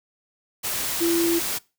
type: tone in noise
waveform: sine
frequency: 337.6 Hz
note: E4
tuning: 41 cents sharp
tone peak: -19 dBFS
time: 1-1.4 s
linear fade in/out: 20 ms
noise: white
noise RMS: -27 dBFS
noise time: 0.63-1.59 s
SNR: +5 dB
effects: noise-tail reverb RT60 0.3 s tail -23 dB re dry